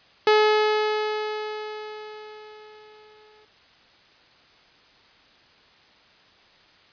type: tone with exponential decay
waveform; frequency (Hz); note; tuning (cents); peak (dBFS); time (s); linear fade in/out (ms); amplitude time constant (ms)
sawtooth; 427; G#4; +48; -10; 0.27-3.45; 2; 690
effects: white hiss -55 dBFS RMS until 6.92 s + resampled to 11025 Hz